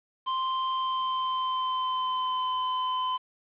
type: tone with pitch glide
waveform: square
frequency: 1044 to 1019.6 Hz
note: C6 to C6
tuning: -4 to -45 cents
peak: -27 dBFS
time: 0.26-3.18 s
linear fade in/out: 20 ms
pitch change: -41 cents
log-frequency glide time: 0.71-2.54 s
effects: resampled to 8000 Hz + 9-bit